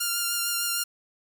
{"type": "tone with vibrato", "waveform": "5% pulse", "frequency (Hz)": 1396.9, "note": "F6", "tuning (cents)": 0, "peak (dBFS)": -14, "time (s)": [0, 0.84], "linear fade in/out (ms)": 10, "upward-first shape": "triangle", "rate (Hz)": 6.6, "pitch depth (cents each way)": 20, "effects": []}